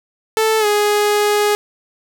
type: tone with pitch glide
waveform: sawtooth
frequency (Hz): 440 to 415.8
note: A4 to G#4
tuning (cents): 0 to +2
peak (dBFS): -9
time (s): 0.37-1.55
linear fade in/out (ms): 0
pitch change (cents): -98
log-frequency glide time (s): 0.59-0.66
effects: none